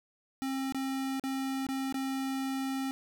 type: tone with dropouts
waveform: square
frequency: 267.4 Hz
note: C4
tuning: 38 cents sharp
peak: -32 dBFS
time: 0.42-2.91 s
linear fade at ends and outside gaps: 0 ms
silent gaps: 0.723-0.746 / 1.197-1.238 / 1.667-1.688 / 1.925-1.943 s
effects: none